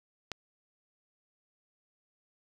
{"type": "click", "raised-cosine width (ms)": 0.2, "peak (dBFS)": -18, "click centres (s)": 0.317, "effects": ["8-bit"]}